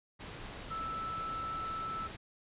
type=tone in noise; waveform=sine; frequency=1318.5 Hz; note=E6; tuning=in tune; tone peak=-36 dBFS; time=0.7-2.08 s; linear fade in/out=20 ms; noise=pink; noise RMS=-45 dBFS; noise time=0.19-2.17 s; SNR=+6 dB; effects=resampled to 8000 Hz